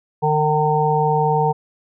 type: harmonic tone with a mistuned harmonic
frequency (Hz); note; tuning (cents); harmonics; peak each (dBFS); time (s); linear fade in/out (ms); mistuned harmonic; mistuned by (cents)
152; D#3; -40; 1 / 3 / 5 / 6; -20 / -20 / -20 / -20; 0.22-1.53; 20; 5; +16
effects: none